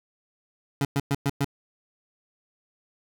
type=tone bursts; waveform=25% pulse; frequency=140 Hz; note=C#3; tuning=18 cents sharp; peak=-18 dBFS; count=5; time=0.81-1.445 s; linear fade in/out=2 ms; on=39 ms; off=110 ms; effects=none